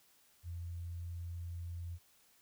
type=tone; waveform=sine; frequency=85.9 Hz; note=F2; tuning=28 cents flat; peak=-40 dBFS; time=0.43-1.99 s; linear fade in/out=50 ms; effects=white hiss -68 dBFS RMS until 2.41 s